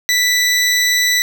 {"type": "tone", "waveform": "20% pulse", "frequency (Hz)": 1975.5, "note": "B6", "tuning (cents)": 0, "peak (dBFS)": -7, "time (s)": [0.09, 1.22], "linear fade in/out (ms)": 0, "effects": []}